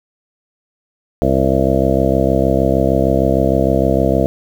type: harmonic tone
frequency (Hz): 66.5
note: C2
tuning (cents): +29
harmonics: 1 / 2 / 3 / 4 / 5 / 7 / 8 / 9 / 10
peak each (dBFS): -20 / -20 / -20 / -20 / -20 / -20 / -20 / -20 / -20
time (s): 1.22-4.26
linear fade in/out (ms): 0
effects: 7-bit